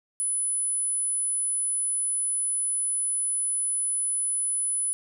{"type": "tone", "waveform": "sine", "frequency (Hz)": 10000, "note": "D#9", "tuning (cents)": 8, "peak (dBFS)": -24, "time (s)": [0.2, 4.93], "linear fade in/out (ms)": 0, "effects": []}